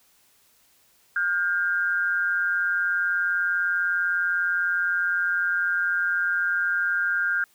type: tone pair together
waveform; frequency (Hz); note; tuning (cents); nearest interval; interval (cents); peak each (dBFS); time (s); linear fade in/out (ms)
sine; 1416.2 / 1596; F6 / G6; +24 / +31; major second; 207; -24; 1.16-7.44; 2
effects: white hiss -61 dBFS RMS until 7.54 s